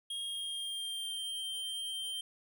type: tone with pitch glide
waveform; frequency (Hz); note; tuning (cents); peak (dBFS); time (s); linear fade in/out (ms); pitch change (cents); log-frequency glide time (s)
square; 3256 to 3149; G#7 to G7; -35 to +7; -37; 0.1-2.21; 5; -58; 0.25-1.21
effects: none